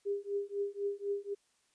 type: tone with tremolo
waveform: sine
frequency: 402.8 Hz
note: G4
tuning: 47 cents sharp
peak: -29 dBFS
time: 0.05-1.35 s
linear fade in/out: 20 ms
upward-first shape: triangle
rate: 4 Hz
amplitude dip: 100%
effects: white hiss -73 dBFS RMS until 1.74 s + resampled to 22050 Hz